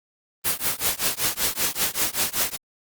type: noise with tremolo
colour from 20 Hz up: white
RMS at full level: -20 dBFS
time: 0.44-2.57 s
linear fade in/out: 20 ms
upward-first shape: triangle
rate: 5.2 Hz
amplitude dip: 100%
effects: Opus 32 kbps

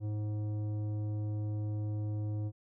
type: tone with tanh clipping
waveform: triangle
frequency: 105.6 Hz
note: G#2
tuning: 29 cents sharp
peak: -34 dBFS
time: 0-2.52 s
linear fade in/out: 50 ms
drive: 15 dB
effects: none

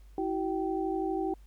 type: tone cluster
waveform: sine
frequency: 325.7 / 378 / 775 Hz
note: E4 / F#4 / G5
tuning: -21 / +37 / -20 cents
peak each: -32 / -32 / -35 dBFS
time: 0.18-1.34 s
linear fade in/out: 2 ms
effects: added 50 Hz sine -50 dBFS peak until 1.46 s + pink hiss -68 dBFS RMS until 1.46 s

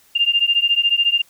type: beating tone pair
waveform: sine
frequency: 2794 / 2808 Hz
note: F7 / F7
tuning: 0 / +9 cents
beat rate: 14 Hz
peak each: -17 dBFS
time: 0.15-1.22 s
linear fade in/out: 10 ms
effects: white hiss -54 dBFS RMS until 1.29 s

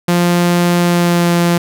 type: tone with pitch glide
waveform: sawtooth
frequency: 174.61 to 172.41 Hz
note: F3 to F3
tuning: 0 to -22 cents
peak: -6 dBFS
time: 0.08-1.58 s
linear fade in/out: 5 ms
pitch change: -22 cents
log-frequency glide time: 0.79-1.32 s
effects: none

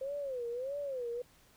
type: tone with vibrato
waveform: sine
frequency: 521 Hz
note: C5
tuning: 7 cents flat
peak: -35 dBFS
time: 0.01-1.22 s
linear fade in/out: 5 ms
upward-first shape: sine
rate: 1.6 Hz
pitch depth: 180 cents each way
effects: pink hiss -64 dBFS RMS until 1.56 s

